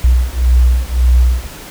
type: beating tone pair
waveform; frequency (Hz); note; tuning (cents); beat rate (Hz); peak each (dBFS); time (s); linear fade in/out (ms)
sine; 60.8 / 62.6; B1 / B1; -26 / +24; 1.8; -10; 0.04-1.47; 5
effects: tanh soft clip ceiling -1 dBFS + pink hiss -32 dBFS RMS until 1.7 s